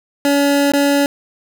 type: tone with dropouts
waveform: 25% pulse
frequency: 283.4 Hz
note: C#4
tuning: 38 cents sharp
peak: -8 dBFS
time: 0.25-1.06 s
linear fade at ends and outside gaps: 1 ms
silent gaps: 0.72-0.735 s
effects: none